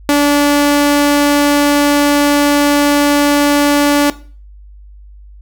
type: tone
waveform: sawtooth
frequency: 289.1 Hz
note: D4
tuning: 27 cents flat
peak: -4 dBFS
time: 0.09-4.1 s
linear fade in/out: 0 ms
effects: noise-tail reverb RT60 0.4 s tail -17 dB re dry + added 50 Hz sine -34 dBFS peak until 5.41 s